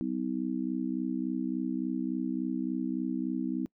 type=harmonic tone; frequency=63.5 Hz; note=B1; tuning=49 cents sharp; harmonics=3 / 4 / 5; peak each=-36 / -32 / -34 dBFS; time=0.01-3.66 s; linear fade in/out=0 ms; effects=noise-tail reverb RT60 0.1 s tail -25 dB re dry